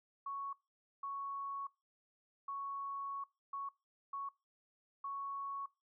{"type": "tone bursts at uneven times", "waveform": "sine", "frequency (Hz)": 1110, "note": "C#6", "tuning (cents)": 2, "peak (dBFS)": -39, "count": 6, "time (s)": [[0.26, 0.53], [1.03, 1.67], [2.48, 3.24], [3.53, 3.69], [4.13, 4.29], [5.04, 5.66]], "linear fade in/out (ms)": 5, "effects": ["noise-tail reverb RT60 0.3 s tail -24 dB re dry"]}